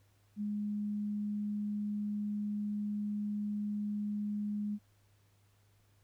sine tone, 207.7 Hz, G#3, in tune, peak -33 dBFS, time 0.36-4.79 s, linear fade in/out 50 ms, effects added 101 Hz sine -66 dBFS peak until 6.03 s + pink hiss -73 dBFS RMS until 6.03 s

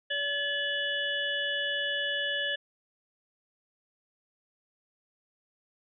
harmonic tone with a mistuned harmonic, 572 Hz, D5, 46 cents flat, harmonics 1 / 3 / 5 / 6, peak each -37 / -31 / -33 / -37 dBFS, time 0.1-2.56 s, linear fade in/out 10 ms, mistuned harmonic 5, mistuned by +58 cents, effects none

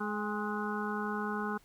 harmonic tone with a mistuned harmonic, 210.2 Hz, G#3, 21 cents sharp, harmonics 1 / 2 / 4 / 5 / 6 / 7, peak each -36 / -39 / -41 / -41 / -41 / -40 dBFS, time 0-1.58 s, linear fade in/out 10 ms, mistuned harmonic 4, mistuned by -38 cents, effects pink hiss -64 dBFS RMS until 1.64 s

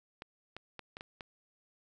clicks, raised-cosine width 0.3 ms, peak -27 dBFS, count 6, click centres 0.221 / 0.566 / 0.793 / 0.969 / 1.009 / 1.208 s, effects none

